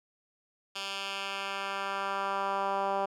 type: tone with band-pass filter sweep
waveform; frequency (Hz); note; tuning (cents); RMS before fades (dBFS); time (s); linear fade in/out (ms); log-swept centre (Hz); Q
10% pulse; 196.5; G3; +4; -33; 0.75-3.06; 10; 3600 to 750; 1.4
effects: none